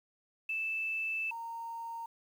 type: tone pair in turn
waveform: sine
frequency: 2637 / 922.1 Hz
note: E7 / A#5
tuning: 0 / -19 cents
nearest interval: octave + tritone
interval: 1819 cents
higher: first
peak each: -32 / -38 dBFS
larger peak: first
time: 0.49-1.31 / 1.31-2.06 s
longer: first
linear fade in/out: 5 ms
effects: 10-bit